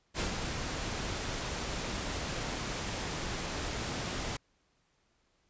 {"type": "noise with ADSR envelope", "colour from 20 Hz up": "pink", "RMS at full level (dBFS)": -32, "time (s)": [0.14, 4.37], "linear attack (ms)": 55, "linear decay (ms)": 110, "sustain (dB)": -4, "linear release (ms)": 6, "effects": ["pink hiss -73 dBFS RMS until 5.49 s", "resampled to 16000 Hz"]}